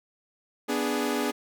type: chord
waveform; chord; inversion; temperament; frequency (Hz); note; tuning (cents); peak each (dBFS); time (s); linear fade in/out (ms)
sawtooth; G# diminished; first; equal; 246.9 / 293.7 / 415.3; B3 / D4 / G#4; 0 / 0 / 0; -26; 0.68-1.32; 20
effects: none